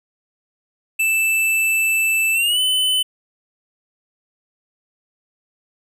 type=tone with pitch glide; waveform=square; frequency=2644 to 3020 Hz; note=E7 to F#7; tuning=+5 to +35 cents; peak=-16 dBFS; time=0.99-3.03 s; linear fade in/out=10 ms; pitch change=+230 cents; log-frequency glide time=2.33-2.6 s; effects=none